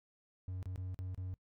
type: tone with dropouts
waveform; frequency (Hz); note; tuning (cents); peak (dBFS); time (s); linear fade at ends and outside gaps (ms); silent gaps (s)
triangle; 92.5; F#2; 0; -37; 0.48-1.34; 0; 0.628-0.657 / 0.759-0.777 / 0.944-0.99 / 1.146-1.177
effects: noise-tail reverb RT60 0.1 s tail -21 dB re dry